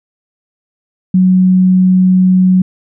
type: tone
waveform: sine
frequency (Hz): 185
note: F#3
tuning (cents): 0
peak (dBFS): -5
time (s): 1.14-2.62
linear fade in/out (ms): 5
effects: none